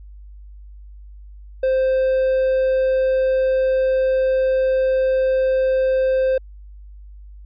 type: tone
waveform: triangle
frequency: 523 Hz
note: C5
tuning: 1 cent flat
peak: -13 dBFS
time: 1.63-6.38 s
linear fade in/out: 5 ms
effects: added 50 Hz sine -37 dBFS peak until 7.45 s + resampled to 11025 Hz